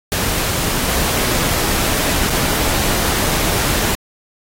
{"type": "noise with dropouts", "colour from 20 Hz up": "pink", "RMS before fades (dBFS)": -18, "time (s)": [0.12, 3.95], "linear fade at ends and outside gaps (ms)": 0, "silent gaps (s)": [2.299, 2.304], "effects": ["AAC 48 kbps"]}